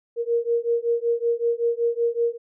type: beating tone pair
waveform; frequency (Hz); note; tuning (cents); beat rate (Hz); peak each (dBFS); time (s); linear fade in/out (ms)
sine; 466.2 / 471.5; A#4 / A#4; 0 / +20; 5.3; -23; 0.16-2.38; 50
effects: none